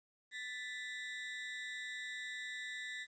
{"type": "ring-modulated tone", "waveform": "35% pulse", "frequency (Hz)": 1872, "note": "A#6", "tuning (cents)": 7, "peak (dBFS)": -37, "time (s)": [0.31, 3.07], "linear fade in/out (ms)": 50, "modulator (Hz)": 115, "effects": ["resampled to 16000 Hz", "12-bit"]}